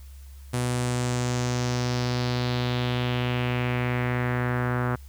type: tone with low-pass filter sweep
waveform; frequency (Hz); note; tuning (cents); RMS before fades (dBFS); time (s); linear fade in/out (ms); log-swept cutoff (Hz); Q
sawtooth; 123.47; B2; 0; -26; 0.53-4.96; 10; 10000 to 1400; 2.7
effects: added 68 Hz sine -41 dBFS peak until 5.08 s + white hiss -57 dBFS RMS until 5.08 s